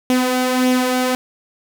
sawtooth tone with flanger, 253.5 Hz, B3, 45 cents sharp, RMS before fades -17 dBFS, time 0.1-1.15 s, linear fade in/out 0 ms, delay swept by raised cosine 0.32 to 2.62 ms, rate 1.7 Hz, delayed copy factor +0.5, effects none

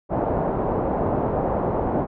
white low-pass noise, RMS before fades -23 dBFS, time 0.09-2.07 s, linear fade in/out 50 ms, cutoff 810 Hz, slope 24 dB/octave, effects none

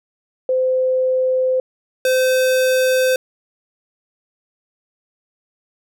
sine / square tone pair in turn, 515 / 515 Hz, C5 / C5, -28 / -28 cents, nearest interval unison, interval 0 cents, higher neither, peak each -14 dBFS, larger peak neither, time 0.49-1.6 / 2.05-3.16 s, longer neither, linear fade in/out 2 ms, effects none

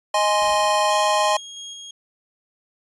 square chord, Ab major, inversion second, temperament equal, 622.3 / 830.6 / 1046.5 Hz, Eb5 / Ab5 / C6, 0 / 0 / 0 cents, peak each -22 dBFS, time 0.14-1.37 s, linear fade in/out 5 ms
pink noise with exponential decay, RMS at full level -41 dBFS, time 0.42-1.53 s, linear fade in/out 0 ms, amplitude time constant 240 ms
30% pulse tone with tremolo, 3272 Hz, G#7, 26 cents flat, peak -30 dBFS, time 0.9-1.91 s, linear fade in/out 5 ms, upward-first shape square, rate 3 Hz, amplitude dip 25%
effects resampled to 24000 Hz

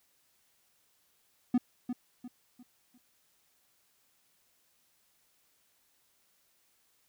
triangle tone with echo, 246.9 Hz, B3, in tune, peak -20 dBFS, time 1.54-1.58 s, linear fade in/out 5 ms, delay 350 ms, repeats 4, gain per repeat -9 dB, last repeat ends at 2.98 s, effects white hiss -71 dBFS RMS until 7.08 s

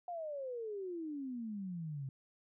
sine exponential sweep, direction down, 720 to 130.81 Hz, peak -39 dBFS, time 0.08-2.09 s, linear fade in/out 2 ms, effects none

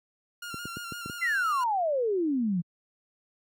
sawtooth tone with vibrato, 1396.9 Hz, F6, in tune, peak -33 dBFS, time 0.42-1.64 s, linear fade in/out 5 ms, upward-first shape square, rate 5.9 Hz, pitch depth 30 cents each way
clicks, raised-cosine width 3 ms, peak -24 dBFS, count 6, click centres 0.543 / 0.655 / 0.77 / 0.922 / 1.06 / 1.098 s
sine exponential sweep, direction down, 2103 to 164.81 Hz, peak -24 dBFS, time 1.21-2.62 s, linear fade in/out 20 ms
effects high-pass 100 Hz 12 dB/octave

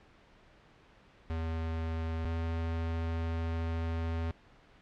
square tone pair in turn, 81.4 / 82.44 Hz, E2 / E2, -21 / +1 cents, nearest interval unison, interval 22 cents, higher second, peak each -33 / -32 dBFS, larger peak second, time 1.3-2.25 / 2.25-4.31 s, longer second, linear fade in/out 0 ms, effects pink hiss -60 dBFS RMS until 4.81 s + low-pass 3000 Hz 12 dB/octave

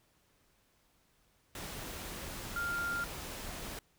sine tone in noise, 1396.9 Hz, F6, in tune, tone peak -33 dBFS, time 2.56-3.04 s, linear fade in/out 2 ms, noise pink, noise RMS -43 dBFS, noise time 1.55-3.79 s, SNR +7 dB, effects pink hiss -71 dBFS RMS until 3.98 s

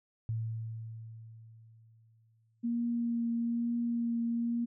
sine tone with exponential decay, 112.5 Hz, A2, 39 cents sharp, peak -30 dBFS, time 0.29-2.64 s, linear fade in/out 0 ms, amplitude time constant 510 ms
sine tone with vibrato, 234.7 Hz, A#3, 12 cents sharp, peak -29 dBFS, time 2.63-4.66 s, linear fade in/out 20 ms, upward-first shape triangle, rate 1.1 Hz, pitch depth 15 cents each way
effects none

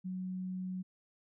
sine tone, 185 Hz, F#3, in tune, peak -36 dBFS, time 0.04-0.83 s, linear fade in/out 20 ms, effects none

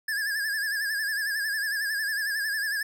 square tone with vibrato, 1692 Hz, G#6, 32 cents sharp, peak -27 dBFS, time 0.08-2.83 s, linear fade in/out 5 ms, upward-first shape sine, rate 11 Hz, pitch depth 85 cents each way, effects none

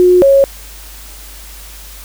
sine tone pair in turn, 360.9 / 549.8 Hz, F#4 / C#5, -43 / -14 cents, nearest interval perfect fifth, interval 729 cents, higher second, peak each -4 dBFS, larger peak neither, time 0-0.22 / 0.22-0.44 s, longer neither, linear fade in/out 0 ms, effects added 50 Hz sine -33 dBFS peak until 2.04 s + white hiss -35 dBFS RMS until 2.04 s

